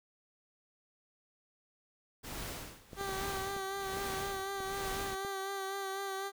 pink noise with tremolo, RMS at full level -41 dBFS, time 2.23-5.16 s, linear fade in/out 20 ms, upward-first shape sine, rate 1.2 Hz, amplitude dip 90%
clicks, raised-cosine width 2 ms, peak -32 dBFS, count 7, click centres 2.932 / 3.011 / 3.092 / 3.565 / 3.97 / 4.604 / 5.249 s
15% pulse tone with vibrato, 390 Hz, G4, 9 cents flat, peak -30 dBFS, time 2.96-6.32 s, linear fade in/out 50 ms, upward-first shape sine, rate 4 Hz, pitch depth 27 cents each way
effects none

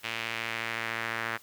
sawtooth tone with band-pass filter sweep, 114.2 Hz, A#2, 35 cents flat, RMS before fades -34 dBFS, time 0.03-1.38 s, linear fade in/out 20 ms, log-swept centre 2600 to 1700 Hz, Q 2.1, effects white hiss -56 dBFS RMS until 1.42 s

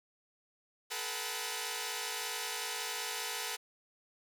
5% pulse tone cluster, 427.2 / 481.9 / 758 / 901 / 1007 Hz, G#4 / B4 / F#5 / A5 / B5, +49 / -43 / +42 / +41 / +33 cents, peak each -31 dBFS, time 0.9-3.57 s, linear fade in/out 20 ms, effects none

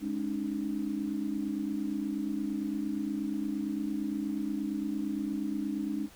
sine chord, Ab suspended fourth, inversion none, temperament equal with one note detuned, 207.7 / 277.2 / 305.8 Hz, Ab3 / Db4 / Eb4, 0 / 0 / -30 cents, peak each -35 / -35 / -34 dBFS, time 0-6.09 s, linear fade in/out 50 ms, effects pink hiss -55 dBFS RMS until 6.15 s

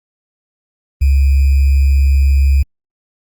sine tone with sample-and-hold, 68.6 Hz, C#2, 17 cents flat, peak -7 dBFS, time 1.01-2.63 s, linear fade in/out 10 ms, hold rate 2450 Hz, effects Opus 32 kbps

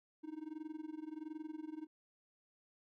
triangle tone with amplitude modulation, 311.1 Hz, D#4, in tune, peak -38 dBFS, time 0.23-1.87 s, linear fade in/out 20 ms, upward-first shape sine, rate 21.4 Hz, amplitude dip 90%, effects none

